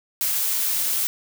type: noise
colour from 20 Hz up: blue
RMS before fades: -23 dBFS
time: 0.21-1.07 s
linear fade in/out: 0 ms
effects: none